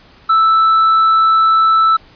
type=tone; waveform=triangle; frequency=1318.5 Hz; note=E6; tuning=in tune; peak=-6 dBFS; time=0.29-1.97 s; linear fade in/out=10 ms; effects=pink hiss -45 dBFS RMS until 2.15 s + resampled to 11025 Hz